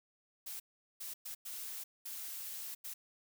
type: noise bursts at uneven times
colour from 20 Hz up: blue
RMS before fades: -44 dBFS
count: 6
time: 0.46-0.6 / 1-1.14 / 1.25-1.35 / 1.45-1.84 / 2.05-2.75 / 2.84-2.94 s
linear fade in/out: 10 ms
effects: none